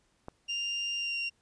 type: click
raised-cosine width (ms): 1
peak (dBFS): -26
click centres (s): 0.284
type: tone with pitch glide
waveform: 35% pulse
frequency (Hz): 2794 to 2767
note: F7 to F7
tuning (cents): 0 to -17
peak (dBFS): -29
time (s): 0.48-1.3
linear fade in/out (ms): 20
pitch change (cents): -17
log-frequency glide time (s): 0.97-1.17
effects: pink hiss -71 dBFS RMS until 1.41 s + resampled to 22050 Hz